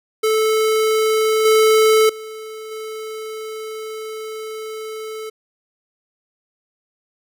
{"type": "tone with level steps", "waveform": "square", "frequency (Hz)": 436.8, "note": "A4", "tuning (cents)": -13, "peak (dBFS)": [-15, -11, -31, -28], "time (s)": [0.23, 5.3], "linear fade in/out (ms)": 10, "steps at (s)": [1.45, 2.09, 2.71], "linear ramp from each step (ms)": 5, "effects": []}